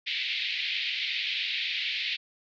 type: band-pass noise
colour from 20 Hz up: pink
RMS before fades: -31 dBFS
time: 0.06-2.17 s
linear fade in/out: 20 ms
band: 2100 to 4200 Hz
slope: 48 dB/octave
effects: none

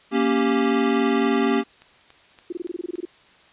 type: chord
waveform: square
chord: G diminished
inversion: first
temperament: equal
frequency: 233.1 / 277.2 / 392 Hz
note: Bb3 / Db4 / G4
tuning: 0 / 0 / 0 cents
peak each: -23 dBFS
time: 0.11-1.64 s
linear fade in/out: 50 ms
type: click train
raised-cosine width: 0.2 ms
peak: -29 dBFS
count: 5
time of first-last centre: 1.82-2.956 s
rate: 3.52 Hz
type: tone bursts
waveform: sine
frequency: 349.2 Hz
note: F4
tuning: in tune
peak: -25 dBFS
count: 12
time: 2.5-3.053 s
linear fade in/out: 5 ms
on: 25 ms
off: 23 ms
effects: white hiss -53 dBFS RMS until 3.52 s + resampled to 8000 Hz

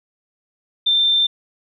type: tone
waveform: sine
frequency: 3576 Hz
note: A7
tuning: 27 cents sharp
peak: -13 dBFS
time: 0.86-1.27 s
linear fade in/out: 10 ms
effects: none

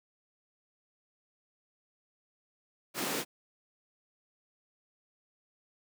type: high-pass noise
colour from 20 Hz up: pink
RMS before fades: -34 dBFS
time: 2.94-3.25 s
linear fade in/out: 50 ms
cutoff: 180 Hz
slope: 24 dB/octave
effects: none

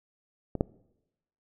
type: clicks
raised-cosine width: 2 ms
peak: -19 / -10 dBFS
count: 2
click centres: 0.553 / 0.609 s
effects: noise-tail reverb RT60 0.9 s tail -23 dB re dry

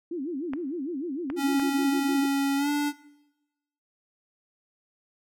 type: tone with vibrato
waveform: sine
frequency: 305.1 Hz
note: D#4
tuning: 34 cents flat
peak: -29 dBFS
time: 0.11-2.26 s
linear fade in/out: 5 ms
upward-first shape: sine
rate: 6.6 Hz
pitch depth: 280 cents each way
type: clicks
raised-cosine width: 0.5 ms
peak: -21 dBFS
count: 3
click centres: 0.535 / 1.301 / 1.597 s
type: tone with pitch glide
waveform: square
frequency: 277.2 to 291.3 Hz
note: C#4 to D4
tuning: 0 to -14 cents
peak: -24 dBFS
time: 1.36-2.93 s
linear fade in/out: 50 ms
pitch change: +86 cents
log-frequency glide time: 2.57-2.69 s
effects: noise-tail reverb RT60 1.0 s tail -20 dB re dry

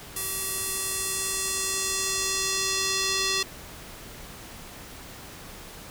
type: tone with band-pass filter sweep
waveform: square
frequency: 383.9 Hz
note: G4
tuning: 36 cents flat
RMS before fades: -28 dBFS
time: 0.16-3.43 s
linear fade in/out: 5 ms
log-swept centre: 12000 to 4800 Hz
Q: 1.4
effects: pink hiss -43 dBFS RMS until 5.9 s

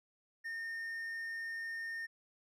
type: tone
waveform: triangle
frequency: 1826 Hz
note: A#6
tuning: 36 cents flat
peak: -37 dBFS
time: 0.44-2.07 s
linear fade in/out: 20 ms
effects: none

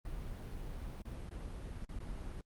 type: noise with dropouts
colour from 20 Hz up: brown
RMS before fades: -43 dBFS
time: 0.05-2.41 s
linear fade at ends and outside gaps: 2 ms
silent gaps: 1.02-1.053 / 1.293-1.311 / 1.85-1.891 / 1.989-2.002 s
effects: Opus 32 kbps

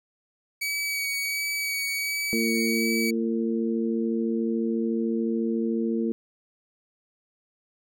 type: tone with vibrato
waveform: sawtooth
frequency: 2268 Hz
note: C#7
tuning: 39 cents sharp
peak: -23 dBFS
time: 0.61-3.11 s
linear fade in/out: 10 ms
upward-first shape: sine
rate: 1.4 Hz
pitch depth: 16 cents each way
type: harmonic tone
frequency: 113.9 Hz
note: A#2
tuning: 40 cents flat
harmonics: 2 / 3 / 4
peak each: -25 / -29 / -31 dBFS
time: 2.33-6.12 s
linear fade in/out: 0 ms
effects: none

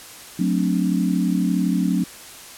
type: chord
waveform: sine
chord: D dominant seventh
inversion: first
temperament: equal with one note detuned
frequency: 182.56 / 220 / 261.6 / 293.7 Hz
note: F#3 / A3 / C4 / D4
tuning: -23 / 0 / 0 / 0 cents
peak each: -20 / -25 / -24 / -25 dBFS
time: 0.39-2.04 s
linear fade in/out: 5 ms
effects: white hiss -40 dBFS RMS until 2.57 s + low-pass 12000 Hz 12 dB/octave

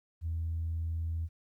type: tone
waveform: sine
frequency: 82.1 Hz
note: E2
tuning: 6 cents flat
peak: -30 dBFS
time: 0.21-1.29 s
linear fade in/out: 50 ms
effects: tanh soft clip ceiling -27 dBFS + 12-bit

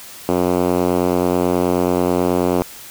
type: tone with band-pass filter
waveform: 5% pulse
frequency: 89.3 Hz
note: F2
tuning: 39 cents sharp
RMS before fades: -17 dBFS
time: 0.29-2.62 s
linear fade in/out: 0 ms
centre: 320 Hz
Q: 0.94
effects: white hiss -37 dBFS RMS until 2.9 s

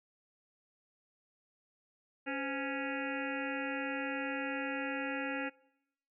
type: harmonic tone with a mistuned harmonic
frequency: 277.2 Hz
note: C#4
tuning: in tune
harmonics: 1 / 2 / 3 / 5 / 6 / 7 / 8 / 9 / 10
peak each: -39 / -42 / -44 / -44 / -43 / -45 / -50 / -45 / -48 dBFS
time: 2.26-5.5 s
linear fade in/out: 20 ms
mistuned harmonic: 2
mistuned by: -110 cents
effects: noise-tail reverb RT60 0.8 s tail -23 dB re dry

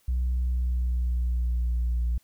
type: tone with pitch glide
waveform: sine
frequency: 62.2 to 59.08 Hz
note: B1 to A#1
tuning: +13 to +24 cents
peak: -21 dBFS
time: 0.08-2.18 s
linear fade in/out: 5 ms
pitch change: -89 cents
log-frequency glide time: 0.42-2.07 s
effects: tanh soft clip ceiling -21 dBFS + white hiss -65 dBFS RMS until 2.23 s

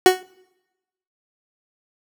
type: tone with exponential decay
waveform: 30% pulse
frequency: 370 Hz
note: F#4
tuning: in tune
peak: -3 dBFS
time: 0.06-0.23 s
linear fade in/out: 1 ms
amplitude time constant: 36 ms
effects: noise-tail reverb RT60 1.0 s tail -26 dB re dry

